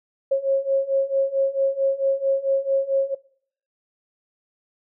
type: beating tone pair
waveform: sine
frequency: 541 / 545.5 Hz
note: C#5 / C#5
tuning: -42 / -28 cents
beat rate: 4.5 Hz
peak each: -22 / -20 dBFS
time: 0.31-3.15 s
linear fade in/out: 10 ms
effects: noise-tail reverb RT60 0.6 s tail -23 dB re dry